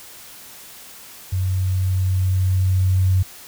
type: tone with level ramp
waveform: sine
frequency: 93.4 Hz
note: F#2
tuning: 17 cents sharp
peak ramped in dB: -18 to -13 dBFS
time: 1.32-3.23 s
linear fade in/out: 10 ms
effects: white hiss -41 dBFS RMS until 3.47 s